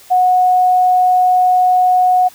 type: tone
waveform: sine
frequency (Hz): 732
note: F#5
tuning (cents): -19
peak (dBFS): -8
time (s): 0.1-2.29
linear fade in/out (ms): 20
effects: white hiss -42 dBFS RMS until 2.34 s